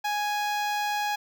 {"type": "tone with notch filter", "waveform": "sawtooth", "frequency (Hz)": 830.6, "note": "G#5", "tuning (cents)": 0, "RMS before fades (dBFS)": -28, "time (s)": [0.04, 1.16], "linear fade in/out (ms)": 10, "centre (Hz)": 9800, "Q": 0.95, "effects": []}